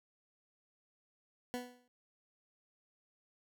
20% pulse tone with exponential decay, 246.9 Hz, B3, in tune, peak -30 dBFS, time 1.54-1.88 s, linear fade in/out 0 ms, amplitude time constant 72 ms, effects none

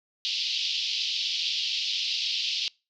pink band-pass noise, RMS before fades -29 dBFS, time 0.25-2.68 s, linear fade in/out 0 ms, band 2800 to 5100 Hz, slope 48 dB/octave, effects noise-tail reverb RT60 0.3 s tail -26 dB re dry

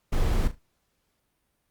brown noise with echo, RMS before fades -23 dBFS, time 0.12-0.48 s, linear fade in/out 10 ms, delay 37 ms, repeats 3, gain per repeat -12 dB, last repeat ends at 0.591 s, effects pink hiss -74 dBFS RMS until 1.7 s + Opus 48 kbps

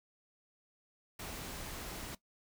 pink noise, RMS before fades -44 dBFS, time 1.19-2.15 s, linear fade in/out 5 ms, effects noise-tail reverb RT60 0.1 s tail -18 dB re dry

